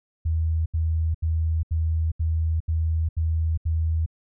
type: tone bursts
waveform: sine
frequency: 80.6 Hz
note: E2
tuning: 38 cents flat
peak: -20 dBFS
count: 8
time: 0.25-4.062 s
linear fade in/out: 10 ms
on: 410 ms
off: 76 ms
effects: none